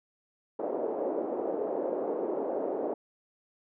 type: band-pass noise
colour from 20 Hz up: white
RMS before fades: -32 dBFS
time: 0.59-2.94 s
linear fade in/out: 5 ms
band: 330 to 570 Hz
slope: 24 dB/octave
effects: none